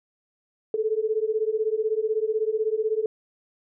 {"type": "beating tone pair", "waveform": "sine", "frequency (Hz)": [428.5, 444.5], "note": ["A4", "A4"], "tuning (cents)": [-46, 18], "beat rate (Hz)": 16, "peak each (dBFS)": -25, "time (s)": [0.74, 3.06], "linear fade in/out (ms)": 2, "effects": []}